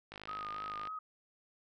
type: click train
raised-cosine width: 0.3 ms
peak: -29 dBFS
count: 40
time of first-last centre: 0.12-0.873 s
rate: 51.8 Hz
type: tone with vibrato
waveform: sine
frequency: 1244.5 Hz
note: D#6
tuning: in tune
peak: -39 dBFS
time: 0.28-0.99 s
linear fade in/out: 5 ms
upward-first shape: sine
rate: 3.5 Hz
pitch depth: 39 cents each way
effects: none